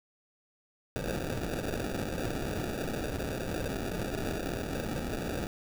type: noise with sample-and-hold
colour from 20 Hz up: white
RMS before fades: -34 dBFS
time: 0.96-5.47 s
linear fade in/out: 0 ms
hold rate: 1050 Hz
effects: none